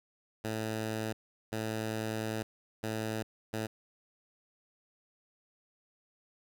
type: tone bursts at uneven times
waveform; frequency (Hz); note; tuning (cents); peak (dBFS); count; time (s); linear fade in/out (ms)
10% pulse; 110; A2; 0; -25; 4; 0.44-1.13 / 1.52-2.43 / 2.83-3.23 / 3.53-3.67; 10
effects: none